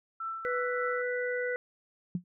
sine tone with tremolo, 1333 Hz, E6, 19 cents sharp, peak -32 dBFS, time 0.2-1.02 s, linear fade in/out 5 ms, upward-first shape triangle, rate 3.4 Hz, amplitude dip 55%
harmonic tone, 493.9 Hz, B4, in tune, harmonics 1 / 3 / 4, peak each -31 / -36 / -37 dBFS, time 0.45-1.56 s, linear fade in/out 0 ms
sine tone with exponential decay, 177.5 Hz, F3, 28 cents sharp, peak -25 dBFS, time 2.15-2.24 s, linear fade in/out 2 ms, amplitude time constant 18 ms
effects none

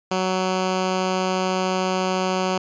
10% pulse tone, 186.2 Hz, F#3, 11 cents sharp, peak -12 dBFS, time 0.11-2.58 s, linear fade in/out 5 ms, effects resampled to 16000 Hz

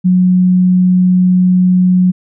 sine tone, 182.4 Hz, F#3, 24 cents flat, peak -6 dBFS, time 0.04-2.12 s, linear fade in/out 20 ms, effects none

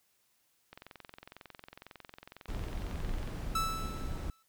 click train, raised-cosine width 0.3 ms, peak -31 dBFS, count 57, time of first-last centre 0.73-3.275 s, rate 22 Hz
brown noise, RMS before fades -37 dBFS, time 2.48-4.3 s, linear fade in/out 2 ms
45% pulse tone with exponential decay, 1315 Hz, E6, 5 cents flat, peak -28 dBFS, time 3.55-4.43 s, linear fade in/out 5 ms, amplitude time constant 190 ms
effects white hiss -73 dBFS RMS until 4.48 s

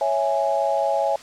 sine chord, C# minor, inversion none, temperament equal, 554.4 / 659.3 / 830.6 Hz, C#5 / E5 / G#5, 0 / 0 / 0 cents, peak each -23 dBFS, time 0.01-1.16 s, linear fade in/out 2 ms, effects white hiss -42 dBFS RMS until 1.22 s + low-pass 6000 Hz 12 dB/octave

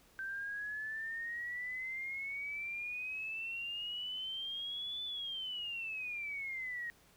sine exponential two-way sweep, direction up then down, 1553 to 3509 to 1868 Hz, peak -38 dBFS, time 0.19-6.9 s, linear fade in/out 0 ms, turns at 5.04 s, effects pink hiss -65 dBFS RMS until 7.16 s

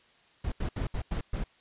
brown noise bursts at uneven times, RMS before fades -31 dBFS, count 6, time 0.44-0.52 / 0.6-0.69 / 0.76-0.87 / 0.94-1.02 / 1.11-1.21 / 1.33-1.44 s, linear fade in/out 5 ms, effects white hiss -62 dBFS RMS until 1.6 s + resampled to 8000 Hz

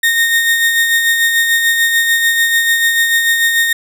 35% pulse tone with tremolo, 1845 Hz, A#6, 18 cents flat, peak -7 dBFS, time 0.03-3.73 s, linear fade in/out 5 ms, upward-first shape sine, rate 6.8 Hz, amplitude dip 40%, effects none

